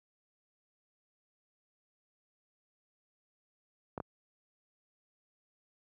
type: clicks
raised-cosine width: 1 ms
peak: -23 dBFS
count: 2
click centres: 3.978 / 4.002 s
effects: high-pass 80 Hz 12 dB/octave